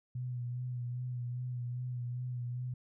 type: tone with vibrato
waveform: sine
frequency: 123.5 Hz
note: B2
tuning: in tune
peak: -35 dBFS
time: 0.15-2.74 s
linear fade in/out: 5 ms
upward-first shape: sine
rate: 2.5 Hz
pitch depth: 32 cents each way
effects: none